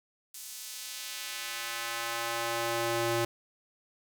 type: tone with high-pass filter sweep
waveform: square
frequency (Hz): 116.54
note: A#2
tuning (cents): 0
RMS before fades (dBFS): -34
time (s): 0.34-3.25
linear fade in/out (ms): 5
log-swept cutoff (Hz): 7600 to 270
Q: 0.77
effects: none